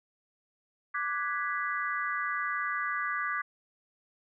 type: chord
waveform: sine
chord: G# half-diminished seventh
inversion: second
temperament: equal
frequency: 1174.7 / 1480 / 1661.2 / 1975.5 Hz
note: D6 / F#6 / G#6 / B6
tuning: 0 / 0 / 0 / 0 cents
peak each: -33 / -37 / -35 / -36 dBFS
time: 0.94-3.42 s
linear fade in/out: 10 ms
effects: none

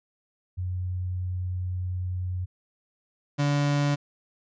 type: tone pair in turn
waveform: sine / 35% pulse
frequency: 91 / 144.13 Hz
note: F#2 / D3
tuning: -28 / -32 cents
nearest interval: minor sixth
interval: 796 cents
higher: second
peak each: -27 / -20 dBFS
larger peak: second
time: 0.57-2.46 / 3.38-3.96 s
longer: first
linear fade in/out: 20 ms
effects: resampled to 16000 Hz

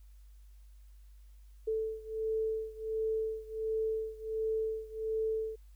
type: beating tone pair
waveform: sine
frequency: 440 / 441.4 Hz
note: A4 / A4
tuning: 0 / +5 cents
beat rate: 1.4 Hz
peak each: -34 / -36 dBFS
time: 1.67-5.56 s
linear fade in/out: 10 ms
effects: added 50 Hz sine -52 dBFS peak until 5.75 s + white hiss -73 dBFS RMS until 5.75 s

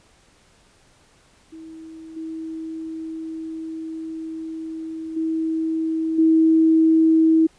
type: tone with level steps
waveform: sine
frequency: 321.6 Hz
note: E4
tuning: 43 cents flat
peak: -36 / -28 / -20 / -12 dBFS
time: 1.52-7.47 s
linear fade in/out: 10 ms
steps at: 2.16 / 5.16 / 6.18 s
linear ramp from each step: 10 ms
effects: pink hiss -56 dBFS RMS until 7.58 s + resampled to 22050 Hz

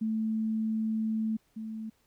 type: tone pair in turn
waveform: sine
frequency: 220 / 220 Hz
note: A3 / A3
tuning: 0 / 0 cents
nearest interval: unison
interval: 0 cents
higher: neither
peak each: -27 / -35 dBFS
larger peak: first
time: 0.01-1.37 / 1.56-1.9 s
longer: first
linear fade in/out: 10 ms
effects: pink hiss -70 dBFS RMS until 2.06 s

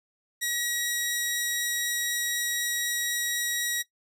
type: tone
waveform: 10% pulse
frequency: 1912 Hz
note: A#6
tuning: 43 cents sharp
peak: -17 dBFS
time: 0.41-3.83 s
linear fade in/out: 20 ms
effects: noise-tail reverb RT60 0.1 s tail -18 dB re dry

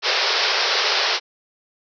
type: band-pass noise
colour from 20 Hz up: white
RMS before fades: -20 dBFS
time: 0.02-1.2 s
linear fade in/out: 50 ms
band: 370 to 5500 Hz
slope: 96 dB/octave
effects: none

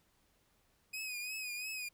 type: tone with vibrato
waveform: sawtooth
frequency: 2500 Hz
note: D#7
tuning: 8 cents sharp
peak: -36 dBFS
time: 0.93-1.89 s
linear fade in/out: 10 ms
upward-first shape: triangle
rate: 2.9 Hz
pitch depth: 72 cents each way
effects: pink hiss -73 dBFS RMS until 1.93 s

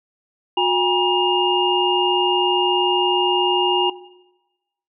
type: tone cluster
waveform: sine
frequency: 361.5 / 810 / 957 / 2830 Hz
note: F#4 / G#5 / A#5 / F7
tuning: -40 / -43 / +45 / +22 cents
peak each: -21 dBFS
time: 0.57-3.9 s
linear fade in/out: 5 ms
effects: noise-tail reverb RT60 1.0 s tail -17 dB re dry

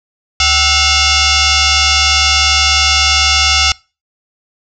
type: tone with frequency modulation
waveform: sine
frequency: 1318.5 Hz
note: E6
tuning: in tune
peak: -8 dBFS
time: 0.4-3.72 s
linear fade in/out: 2 ms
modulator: 696 Hz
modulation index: 7.1
effects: noise-tail reverb RT60 0.3 s tail -24 dB re dry

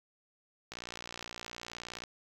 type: click train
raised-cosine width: 0.2 ms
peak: -24 dBFS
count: 79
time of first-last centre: 0.72-2.038 s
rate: 59.2 Hz
effects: 9-bit

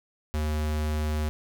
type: tone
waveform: square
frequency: 76.3 Hz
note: D#2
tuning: 33 cents flat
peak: -26 dBFS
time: 0.34-1.29 s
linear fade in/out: 0 ms
effects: none

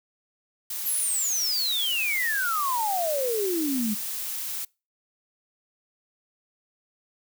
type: noise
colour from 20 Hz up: blue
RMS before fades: -32 dBFS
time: 0.7-4.65 s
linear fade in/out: 5 ms
type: exponential sweep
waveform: sine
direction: down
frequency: 11970 to 202.3 Hz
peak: -24 dBFS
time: 0.85-3.95 s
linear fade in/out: 20 ms
effects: noise-tail reverb RT60 0.3 s tail -26 dB re dry

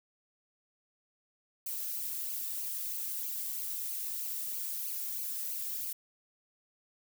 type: noise with flanger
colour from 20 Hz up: violet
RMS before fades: -37 dBFS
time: 1.66-5.93 s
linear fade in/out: 5 ms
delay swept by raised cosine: 0.54 to 2.14 ms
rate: 3.1 Hz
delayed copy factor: -0.7
effects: none

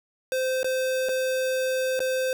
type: tone with dropouts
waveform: square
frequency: 518 Hz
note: C5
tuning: 17 cents flat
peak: -24 dBFS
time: 0.32-2.33 s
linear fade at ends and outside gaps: 1 ms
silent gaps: 0.631-0.644 / 1.087-1.091 / 1.993-2.003 s
effects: 10-bit

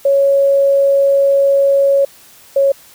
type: tone pair in turn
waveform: sine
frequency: 554.4 / 551.2 Hz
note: C#5 / C#5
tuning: 0 / -10 cents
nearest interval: unison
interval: 10 cents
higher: first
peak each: -8 dBFS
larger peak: neither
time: 0.05-2.05 / 2.56-2.72 s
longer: first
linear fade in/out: 5 ms
effects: white hiss -43 dBFS RMS until 2.94 s

